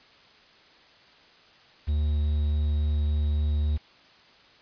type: tone with quantisation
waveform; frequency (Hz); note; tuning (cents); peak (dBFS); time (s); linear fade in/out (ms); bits
triangle; 74.7; D2; +30; -20; 1.87-3.78; 20; 8
effects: white hiss -55 dBFS RMS until 4.61 s + resampled to 11025 Hz